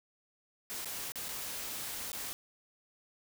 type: noise with dropouts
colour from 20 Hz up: white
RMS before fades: -40 dBFS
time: 0.7-2.33 s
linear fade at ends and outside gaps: 0 ms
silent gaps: 0.847-0.857 / 1.12-1.157 / 1.284-1.289 / 2.118-2.13 s
effects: none